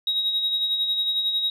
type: tone with tremolo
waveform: sine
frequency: 3801 Hz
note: A#7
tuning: 33 cents sharp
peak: -18 dBFS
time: 0.07-1.5 s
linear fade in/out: 2 ms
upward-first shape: sine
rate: 11 Hz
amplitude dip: 50%
effects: tanh soft clip ceiling -16 dBFS